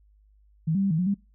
sine tone with pitch steps, 159.5 / 195.3 / 196.6 / 158.6 / 181.2 / 200.1 Hz, D#3 / G3 / G3 / D#3 / F#3 / G3, +43 / -6 / +5 / +33 / -36 / +36 cents, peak -21 dBFS, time 0.67-1.144 s, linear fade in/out 10 ms, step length 79 ms, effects noise-tail reverb RT60 0.3 s tail -25 dB re dry + added 51 Hz sine -56 dBFS peak until 1.34 s

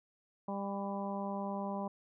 harmonic tone with a mistuned harmonic, 198.9 Hz, G3, 25 cents sharp, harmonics 1 / 2 / 3 / 4 / 5 / 6, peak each -38 / -46 / -42 / -43 / -43 / -56 dBFS, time 0.48-1.88 s, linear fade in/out 5 ms, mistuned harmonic 6, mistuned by -51 cents, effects none

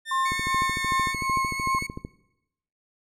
30% pulse tone, 1800 Hz, A6, 39 cents sharp, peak -28 dBFS, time 0.05-1.15 s, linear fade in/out 50 ms
sine tone with tremolo, 1061 Hz, C6, 24 cents sharp, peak -21 dBFS, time 0.11-1.79 s, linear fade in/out 5 ms, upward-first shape sine, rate 2.6 Hz, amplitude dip 75%
40% pulse tone with vibrato, 2200 Hz, C#7, 14 cents flat, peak -29 dBFS, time 0.25-1.87 s, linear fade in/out 10 ms, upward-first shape triangle, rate 8.3 Hz, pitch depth 20 cents each way
click train, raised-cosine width 3 ms, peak -20 dBFS, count 24, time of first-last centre 0.32-2.049 s, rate 13.3 Hz
effects noise-tail reverb RT60 0.9 s tail -20 dB re dry + low-pass 11000 Hz 12 dB/octave

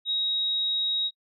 sine tone, 3795 Hz, A#7, 30 cents sharp, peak -24 dBFS, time 0.05-1.11 s, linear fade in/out 50 ms, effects noise-tail reverb RT60 0.1 s tail -23 dB re dry

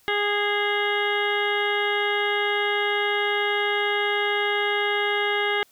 harmonic tone with a mistuned harmonic, 411.1 Hz, G#4, 18 cents flat, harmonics 1 / 2 / 3 / 4 / 5 / 7 / 8 / 9, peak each -26 / -29 / -32 / -28 / -27 / -32 / -34 / -38 dBFS, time 0.08-5.63 s, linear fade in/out 0 ms, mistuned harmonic 5, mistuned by +21 cents, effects white hiss -59 dBFS RMS until 5.71 s

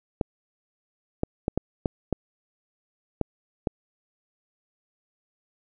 clicks, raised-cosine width 2 ms, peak -10 dBFS, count 8, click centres 0.212 / 1.234 / 1.481 / 1.576 / 1.858 / 2.127 / 3.213 / 3.672 s, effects none

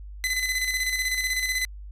sawtooth tone with tremolo, 2021 Hz, B6, 39 cents sharp, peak -19 dBFS, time 0.24-1.65 s, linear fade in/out 0 ms, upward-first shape square, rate 16 Hz, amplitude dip 45%, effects added 50 Hz sine -37 dBFS peak until 1.91 s + resampled to 32000 Hz

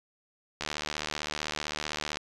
click train, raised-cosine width 0.2 ms, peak -14 dBFS, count 119, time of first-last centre 0.61-2.171 s, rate 75.6 Hz, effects resampled to 22050 Hz

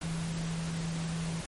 sine tone in noise, 164.81 Hz, E3, in tune, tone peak -32 dBFS, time 0.03-1.41 s, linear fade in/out 5 ms, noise pink, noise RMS -41 dBFS, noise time 0.01-1.46 s, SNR +6 dB, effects MP3 48 kbps

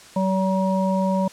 harmonic tone, 190 Hz, F#3, 46 cents sharp, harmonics 1 / 3 / 5, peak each -20 / -24 / -26 dBFS, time 0.16-1.28 s, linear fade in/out 5 ms, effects white hiss -45 dBFS RMS until 1.32 s + low-pass 8000 Hz 12 dB/octave

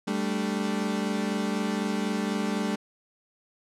35% pulse chord, G suspended second, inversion none, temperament equal, 196 / 220 / 293.7 Hz, G3 / A3 / D4, 0 / 0 / 0 cents, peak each -28 / -28 / -32 dBFS, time 0.07-2.76 s, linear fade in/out 10 ms, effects low-pass 9000 Hz 12 dB/octave

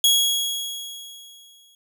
sawtooth tone with exponential decay, 3322 Hz, G#7, in tune, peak -10 dBFS, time 0.04-1.75 s, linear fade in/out 2 ms, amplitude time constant 370 ms, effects none

